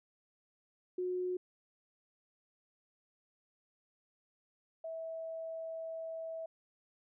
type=tone pair in turn; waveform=sine; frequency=363.7 / 651.2 Hz; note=F#4 / E5; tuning=-30 / -21 cents; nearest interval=minor seventh; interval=1009 cents; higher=second; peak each=-33 / -39 dBFS; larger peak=first; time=0.98-1.37 / 4.84-6.46 s; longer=second; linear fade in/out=5 ms; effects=none